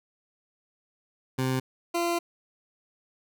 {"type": "tone pair in turn", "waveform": "20% pulse", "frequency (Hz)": [130.2, 342.8], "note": ["C3", "F4"], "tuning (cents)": [-8, -32], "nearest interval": "octave + perfect fourth", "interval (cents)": 1676, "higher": "second", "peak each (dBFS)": -20, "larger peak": "neither", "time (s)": [[1.38, 1.6], [1.94, 2.19]], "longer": "second", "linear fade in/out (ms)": 10, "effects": []}